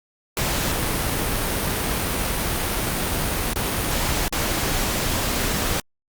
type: noise with dropouts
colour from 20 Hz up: pink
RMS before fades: -23 dBFS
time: 0.37-5.8 s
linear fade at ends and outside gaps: 1 ms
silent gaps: 3.534-3.559 / 4.281-4.325 s
effects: Opus 48 kbps